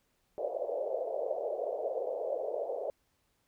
pink band-pass noise, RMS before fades -35 dBFS, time 0.38-2.9 s, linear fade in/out 0 ms, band 470 to 640 Hz, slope 48 dB/octave, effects pink hiss -75 dBFS RMS until 3.47 s

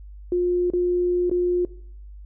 sine tone with dropouts, 355.5 Hz, F4, 31 cents sharp, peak -18 dBFS, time 0.32-1.65 s, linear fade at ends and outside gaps 2 ms, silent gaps 0.702-0.735 / 1.297-1.313 s, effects noise-tail reverb RT60 0.6 s tail -19 dB re dry + added 50 Hz sine -38 dBFS peak until 2.25 s

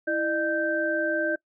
sine tone cluster, 329.2 / 606 / 1560 Hz, E4 / D#5 / G6, -2 / -46 / -9 cents, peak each -29 / -27 / -27 dBFS, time 0.07-1.36 s, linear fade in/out 10 ms, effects noise-tail reverb RT60 0.1 s tail -23 dB re dry

